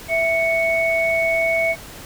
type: tone pair together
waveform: sine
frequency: 660 / 2220 Hz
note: E5 / C#7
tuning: +2 / +2 cents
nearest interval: octave + major sixth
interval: 2100 cents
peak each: -19 dBFS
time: 0.08-1.76 s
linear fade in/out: 50 ms
effects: pink hiss -38 dBFS RMS until 2.05 s